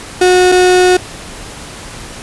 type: tone pair in turn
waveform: 35% pulse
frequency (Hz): 364.3 / 364.3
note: F#4 / F#4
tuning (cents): -27 / -27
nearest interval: unison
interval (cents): 0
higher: neither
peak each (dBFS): -4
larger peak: neither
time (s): 0.21-0.52 / 0.52-0.97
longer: second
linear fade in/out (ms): 5
effects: pink hiss -29 dBFS RMS until 2.22 s + resampled to 24000 Hz